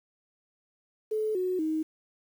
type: tone with pitch steps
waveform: sine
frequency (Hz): 432.2 / 367.3 / 314.3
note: A4 / F#4 / D#4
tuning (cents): -31 / -13 / +18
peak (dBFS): -26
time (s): 1.11-1.83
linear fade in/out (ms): 10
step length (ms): 240
effects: 9-bit